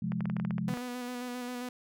sine chord, F minor, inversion second, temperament equal with one note detuned, 130.81 / 174.61 / 209.5 Hz, C3 / F3 / Ab3, 0 / 0 / +15 cents, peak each -37 / -33 / -34 dBFS, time 0.02-0.74 s, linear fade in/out 5 ms
clicks, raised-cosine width 0.5 ms, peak -25 dBFS, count 12, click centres 0.12 / 0.207 / 0.256 / 0.299 / 0.367 / 0.399 / 0.45 / 0.508 / 0.582 / 0.691 / 0.739 / 0.773 s
sawtooth tone with vibrato, 246.9 Hz, B3, in tune, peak -32 dBFS, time 0.68-1.69 s, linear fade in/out 2 ms, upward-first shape square, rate 7.5 Hz, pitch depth 19 cents each way
effects none

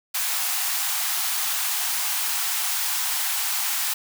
white high-pass noise, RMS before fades -25 dBFS, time 0.14-3.94 s, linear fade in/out 10 ms, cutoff 700 Hz, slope 96 dB/octave, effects none

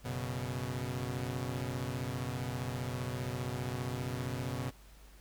sawtooth chord, F# suspended fourth, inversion none, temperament equal, 92.5 / 123.47 / 138.59 Hz, F#2 / B2 / C#3, 0 / 0 / 0 cents, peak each -39 / -33 / -37 dBFS, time 0.04-4.71 s, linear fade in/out 20 ms, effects added 50 Hz sine -54 dBFS peak until 5.2 s + pink hiss -61 dBFS RMS until 5.2 s

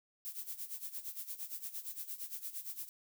violet noise with tremolo, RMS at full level -41 dBFS, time 0.25-2.89 s, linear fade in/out 0 ms, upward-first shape sine, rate 8.7 Hz, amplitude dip 80%, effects none

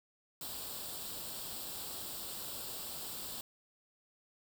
white noise with comb filter, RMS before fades -43 dBFS, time 0.41-3.41 s, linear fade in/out 2 ms, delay 0.24 ms, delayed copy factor +0.65, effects none

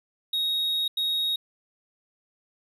triangle tone bursts at uneven times, 3763 Hz, A#7, 16 cents sharp, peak -22 dBFS, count 2, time 0.33-0.88 / 0.97-1.36 s, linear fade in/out 5 ms, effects none

